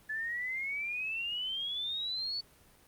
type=exponential sweep; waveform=sine; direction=up; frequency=1721 to 4505 Hz; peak=-33 dBFS; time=0.09-2.41 s; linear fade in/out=10 ms; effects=pink hiss -61 dBFS RMS until 2.87 s + Opus 24 kbps